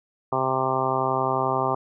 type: harmonic tone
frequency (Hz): 131.4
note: C3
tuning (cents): +8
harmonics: 1 / 2 / 3 / 4 / 5 / 6 / 7 / 8 / 9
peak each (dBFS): -32 / -34 / -29 / -32 / -29 / -28 / -29 / -29 / -29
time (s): 0.32-1.75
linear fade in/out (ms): 5
effects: none